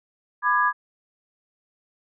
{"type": "chord", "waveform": "sine", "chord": "G# diminished", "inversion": "first", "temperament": "just", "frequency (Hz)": [996.7, 1196.1, 1661.2], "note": ["B5", "D6", "G#6"], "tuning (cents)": [16, 31, 0], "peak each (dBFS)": -22, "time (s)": [0.42, 0.73], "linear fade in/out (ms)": 50, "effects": []}